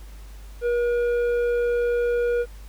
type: tone with tanh clipping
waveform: sine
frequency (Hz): 479.2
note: A#4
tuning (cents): +48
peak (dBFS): -21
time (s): 0.61-2.46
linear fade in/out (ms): 50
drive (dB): 8
effects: added 50 Hz sine -38 dBFS peak until 2.68 s + pink hiss -52 dBFS RMS until 2.68 s